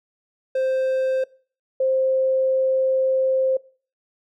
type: tone pair in turn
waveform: triangle / sine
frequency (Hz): 523.3 / 525.5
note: C5 / C5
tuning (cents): 0 / +7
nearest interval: unison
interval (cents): 7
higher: second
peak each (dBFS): -17 / -17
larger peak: neither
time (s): 0.55-1.24 / 1.8-3.57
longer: second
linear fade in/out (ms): 5
effects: noise-tail reverb RT60 0.4 s tail -21 dB re dry